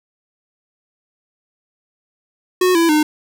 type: tone with pitch steps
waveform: square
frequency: 366.1 / 333.8 / 304.3 Hz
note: F#4 / E4 / D#4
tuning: -18 / +22 / -38 cents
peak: -12 dBFS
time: 2.61-3.03 s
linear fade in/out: 5 ms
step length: 140 ms
effects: none